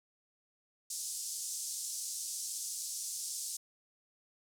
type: band-pass noise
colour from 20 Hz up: white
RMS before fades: -40 dBFS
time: 0.9-3.57 s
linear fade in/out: 5 ms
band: 5300 to 9400 Hz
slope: 24 dB/octave
effects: none